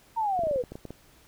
sine linear sweep, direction down, 932.3 to 470.3 Hz, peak -24 dBFS, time 0.16-0.63 s, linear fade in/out 20 ms
clicks, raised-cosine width 2 ms, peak -25 dBFS, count 10, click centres 0.392 / 0.436 / 0.47 / 0.512 / 0.56 / 0.638 / 0.72 / 0.755 / 0.853 / 0.906 s
effects pink hiss -58 dBFS RMS until 1.27 s

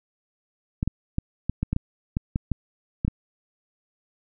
clicks, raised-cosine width 5 ms, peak -11 dBFS, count 12, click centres 0.829 / 0.876 / 1.184 / 1.496 / 1.63 / 1.73 / 1.764 / 2.169 / 2.359 / 2.517 / 3.049 / 3.08 s, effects none

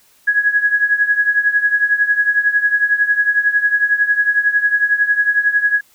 sine tone with tremolo, 1668 Hz, G#6, 7 cents sharp, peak -8 dBFS, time 0.27-5.81 s, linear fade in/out 10 ms, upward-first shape triangle, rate 11 Hz, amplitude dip 85%, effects white hiss -53 dBFS RMS until 5.94 s

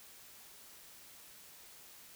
silence, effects white hiss -56 dBFS RMS until 2.15 s

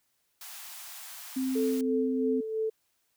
white high-pass noise, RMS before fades -44 dBFS, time 0.41-1.81 s, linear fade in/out 2 ms, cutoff 650 Hz, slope 96 dB/octave
sine tone with pitch glide, 261.6 to 258.9 Hz, C4 to C4, 0 to -18 cents, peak -27 dBFS, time 1.36-2.41 s, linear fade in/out 10 ms, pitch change -18 cents, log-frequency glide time 1.5-1.77 s
sine tone with tremolo, 440 Hz, A4, in tune, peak -26 dBFS, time 1.55-2.7 s, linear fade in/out 10 ms, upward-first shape sine, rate 3 Hz, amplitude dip 55%
effects white hiss -74 dBFS RMS until 3.16 s

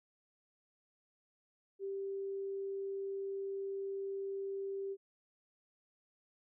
sine tone, 392 Hz, G4, in tune, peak -37 dBFS, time 1.79-4.97 s, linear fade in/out 50 ms, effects none

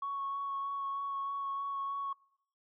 sine tone with vibrato, 1108.7 Hz, C#6, in tune, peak -33 dBFS, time 0.02-2.13 s, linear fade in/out 5 ms, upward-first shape sine, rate 3.2 Hz, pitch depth 12 cents each way, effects noise-tail reverb RT60 0.7 s tail -24 dB re dry + tanh soft clip ceiling -29 dBFS

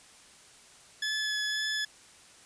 20% pulse tone with vibrato, 1714 Hz, A6, 46 cents flat, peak -24 dBFS, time 1.02-1.85 s, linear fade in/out 5 ms, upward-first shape sine, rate 1.9 Hz, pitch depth 11 cents each way, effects white hiss -55 dBFS RMS until 2.45 s + resampled to 22050 Hz

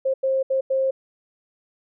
sine tone bursts at uneven times, 532 Hz, C5, 29 cents sharp, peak -18 dBFS, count 4, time 0.05-0.14 / 0.23-0.43 / 0.5-0.61 / 0.7-0.91 s, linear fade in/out 10 ms, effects none

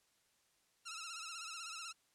10% pulse tone with vibrato, 1335 Hz, E6, 22 cents sharp, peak -36 dBFS, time 0.85-1.93 s, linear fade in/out 20 ms, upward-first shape sine, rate 16 Hz, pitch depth 82 cents each way, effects white hiss -75 dBFS RMS until 2.14 s + low-pass 10000 Hz 12 dB/octave

